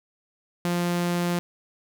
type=tone; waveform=sawtooth; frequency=174.61 Hz; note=F3; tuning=in tune; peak=-19 dBFS; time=0.65-1.39 s; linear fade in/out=0 ms; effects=none